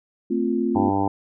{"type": "chord", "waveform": "sine", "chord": "F major", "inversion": "first", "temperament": "equal with one note detuned", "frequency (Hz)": [223.5, 261.6, 349.2], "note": ["A3", "C4", "F4"], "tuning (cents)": [27, 0, 0], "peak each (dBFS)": -24, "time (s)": [0.3, 0.9], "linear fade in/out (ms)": 10}
{"type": "harmonic tone", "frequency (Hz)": 98.5, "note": "G2", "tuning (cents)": 9, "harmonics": [1, 2, 3, 4, 5, 6, 7, 8, 9, 10], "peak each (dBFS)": [-29, -31, -23, -31, -34, -37, -32, -26, -27, -36], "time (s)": [0.75, 1.08], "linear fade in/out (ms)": 5}
{"effects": []}